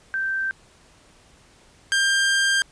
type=tone pair in turn; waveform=sine / sawtooth; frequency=1562 / 1592.1 Hz; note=G6 / G6; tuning=-7 / +26 cents; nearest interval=unison; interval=33 cents; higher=second; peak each=-22 / -14 dBFS; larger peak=second; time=0.14-0.51 / 1.92-2.62 s; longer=second; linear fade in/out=0 ms; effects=pink hiss -54 dBFS RMS until 2.71 s + resampled to 22050 Hz